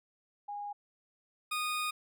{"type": "tone pair in turn", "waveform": ["sine", "20% pulse"], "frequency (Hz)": [820, 1234.7], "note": ["G#5", "D#6"], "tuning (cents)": [-22, -14], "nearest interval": "perfect fifth", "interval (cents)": 708, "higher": "second", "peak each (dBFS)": [-37, -27], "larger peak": "second", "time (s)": [[0.48, 0.73], [1.51, 1.91]], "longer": "second", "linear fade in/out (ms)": 10, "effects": []}